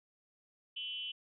sine tone with frequency modulation, 3000 Hz, F#7, 23 cents sharp, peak -38 dBFS, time 0.76-1.12 s, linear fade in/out 10 ms, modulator 267 Hz, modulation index 0.77, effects none

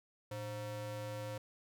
square ring-modulated tone, 206.4 Hz, G#3, 10 cents flat, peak -38 dBFS, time 0.31-1.38 s, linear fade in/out 5 ms, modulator 320 Hz, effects none

